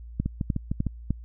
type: two click trains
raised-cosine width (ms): 5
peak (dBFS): -12 / -14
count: 4 / 5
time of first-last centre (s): 0.2-1.106 / 0.26-0.867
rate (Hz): 3.31 / 6.59
effects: added 58 Hz sine -39 dBFS peak until 1.24 s